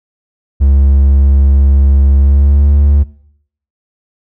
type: tone with pitch glide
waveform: triangle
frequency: 69 to 71.81 Hz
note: C#2 to D2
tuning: -7 to -38 cents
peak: -3 dBFS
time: 0.6-3.04 s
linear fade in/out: 20 ms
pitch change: +69 cents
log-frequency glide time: 2.17-2.7 s
effects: noise-tail reverb RT60 0.7 s tail -20 dB re dry